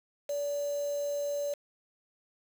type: tone with quantisation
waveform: sine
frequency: 576 Hz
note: D5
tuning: 34 cents flat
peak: -30 dBFS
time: 0.29-1.54 s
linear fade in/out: 5 ms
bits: 7
effects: none